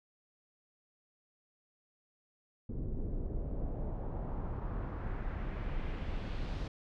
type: noise with low-pass filter sweep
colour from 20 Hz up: brown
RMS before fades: -37 dBFS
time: 2.69-6.68 s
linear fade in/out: 5 ms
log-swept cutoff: 330 to 4500 Hz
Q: 1.4
effects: none